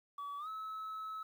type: tone with pitch glide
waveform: sine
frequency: 1141 to 1295.6 Hz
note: C#6 to E6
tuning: +50 to -30 cents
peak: -38 dBFS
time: 0.18-1.23 s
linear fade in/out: 5 ms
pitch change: +220 cents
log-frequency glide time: 0.38-0.48 s
effects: tanh soft clip ceiling -39 dBFS + 11-bit